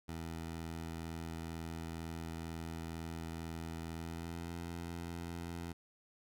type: tone with pitch glide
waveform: 15% pulse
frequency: 82.1 to 85.04 Hz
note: E2 to F2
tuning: -6 to -46 cents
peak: -35 dBFS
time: 0.08-5.73 s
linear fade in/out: 10 ms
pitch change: +60 cents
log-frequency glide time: 3.95-4.54 s
effects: none